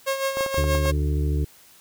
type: tone with tremolo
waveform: sawtooth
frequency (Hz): 541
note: C#5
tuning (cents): -42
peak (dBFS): -17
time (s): 0.06-0.92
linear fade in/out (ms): 20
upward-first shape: sine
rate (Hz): 6.3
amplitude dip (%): 60
type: clicks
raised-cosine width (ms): 1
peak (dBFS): -18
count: 7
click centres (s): 0.371 / 0.408 / 0.463 / 0.544 / 0.641 / 0.751 / 0.856
type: harmonic tone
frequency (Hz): 73.42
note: D2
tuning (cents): 0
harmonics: 1 / 2 / 4 / 5 / 6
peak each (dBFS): -21 / -27 / -33 / -35 / -37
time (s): 0.57-1.45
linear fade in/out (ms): 10
effects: white hiss -52 dBFS RMS until 1.8 s